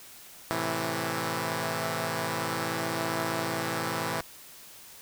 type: chord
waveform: 5% pulse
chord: A minor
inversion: none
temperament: equal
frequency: 110 / 130.81 / 164.81 Hz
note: A2 / C3 / E3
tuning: 0 / 0 / 0 cents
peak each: -23 / -24 / -20 dBFS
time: 0.51-4.21 s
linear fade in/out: 0 ms
effects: white hiss -49 dBFS RMS until 5.01 s